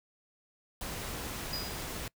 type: noise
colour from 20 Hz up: pink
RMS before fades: -39 dBFS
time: 0.81-2.08 s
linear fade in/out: 2 ms
type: tone with exponential decay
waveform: square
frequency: 4921 Hz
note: D#8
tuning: 20 cents flat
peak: -33 dBFS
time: 1.53-1.98 s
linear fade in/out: 2 ms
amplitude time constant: 97 ms
effects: noise-tail reverb RT60 0.1 s tail -24 dB re dry